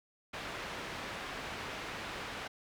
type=low-pass noise; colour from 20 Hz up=white; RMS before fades=-42 dBFS; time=0.33-2.48 s; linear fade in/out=10 ms; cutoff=2300 Hz; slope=12 dB/octave; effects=none